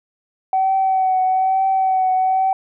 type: tone with vibrato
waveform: sine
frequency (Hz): 758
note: F#5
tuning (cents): +42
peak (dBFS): -13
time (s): 0.53-2.53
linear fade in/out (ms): 2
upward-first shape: triangle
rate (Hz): 1.1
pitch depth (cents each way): 29
effects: tanh soft clip ceiling -9 dBFS